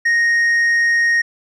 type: tone with tanh clipping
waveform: triangle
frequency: 1864.7 Hz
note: A#6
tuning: in tune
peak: -13 dBFS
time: 0.05-1.22 s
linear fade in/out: 10 ms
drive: 8 dB
effects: none